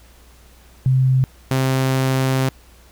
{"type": "tone pair in turn", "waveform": ["sine", "sawtooth"], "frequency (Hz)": [130.5, 131.94], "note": ["C3", "C3"], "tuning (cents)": [-4, 15], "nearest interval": "unison", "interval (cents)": 19, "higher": "second", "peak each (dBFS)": -12, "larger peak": "neither", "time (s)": [[0.86, 1.24], [1.51, 2.49]], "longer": "second", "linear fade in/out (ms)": 0, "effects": ["added 60 Hz sine -47 dBFS peak until 2.91 s", "pink hiss -51 dBFS RMS until 2.91 s"]}